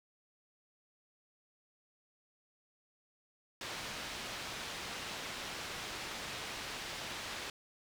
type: low-pass noise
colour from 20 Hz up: white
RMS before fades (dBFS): -43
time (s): 3.61-7.5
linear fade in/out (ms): 2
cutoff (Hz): 4000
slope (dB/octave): 12
effects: none